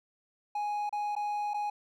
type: tone with dropouts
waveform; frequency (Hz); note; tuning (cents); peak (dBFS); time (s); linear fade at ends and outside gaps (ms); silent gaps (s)
triangle; 830.6; G#5; 0; -28; 0.55-1.7; 5; 0.894-0.926 / 1.153-1.163 / 1.536-1.542
effects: none